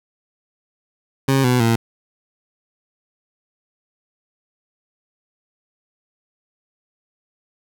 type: tone with pitch steps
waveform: 20% pulse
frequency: 135.3 / 124.79 / 115.1 Hz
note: C#3 / B2 / A#2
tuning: -42 / +18 / -22 cents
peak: -9 dBFS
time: 1.28-1.76 s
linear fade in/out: 5 ms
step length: 160 ms
effects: none